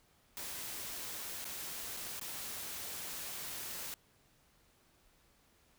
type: noise with dropouts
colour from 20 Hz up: white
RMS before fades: -43 dBFS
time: 0.37-3.94 s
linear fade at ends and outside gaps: 0 ms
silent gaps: 1.444-1.453 / 1.967-1.971 / 2.196-2.213 s
effects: pink hiss -69 dBFS RMS until 5.78 s